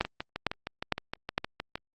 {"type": "two click trains", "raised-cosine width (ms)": 0.3, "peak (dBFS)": [-17, -9], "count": [12, 4], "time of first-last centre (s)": [[0.05, 1.755], [0.01, 1.38]], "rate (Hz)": [6.45, 2.19], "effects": ["Opus 32 kbps"]}